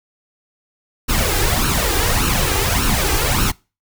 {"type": "noise with flanger", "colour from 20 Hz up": "pink", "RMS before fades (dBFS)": -17, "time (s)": [1.08, 3.52], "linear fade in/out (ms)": 20, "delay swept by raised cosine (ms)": [0.72, 2.52], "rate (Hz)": 1.7, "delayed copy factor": 0.7, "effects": ["noise-tail reverb RT60 0.3 s tail -24 dB re dry"]}